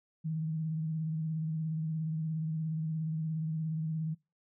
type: tone with vibrato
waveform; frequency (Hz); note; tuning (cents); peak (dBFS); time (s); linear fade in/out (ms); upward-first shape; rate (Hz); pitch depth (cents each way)
sine; 158.6; D#3; +33; -31; 0.24-4.15; 20; sine; 17; 41
effects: noise-tail reverb RT60 0.3 s tail -26 dB re dry